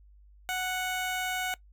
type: tone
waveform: 15% pulse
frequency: 739 Hz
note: F#5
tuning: 2 cents flat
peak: -23 dBFS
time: 0.49-1.54 s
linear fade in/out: 0 ms
effects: noise-tail reverb RT60 0.1 s tail -20 dB re dry + added 50 Hz sine -53 dBFS peak until 1.72 s